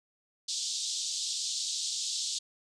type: band-pass noise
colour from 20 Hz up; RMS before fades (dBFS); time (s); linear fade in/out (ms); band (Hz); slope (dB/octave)
pink; -34; 0.48-2.39; 10; 3500 to 8000; 48
effects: none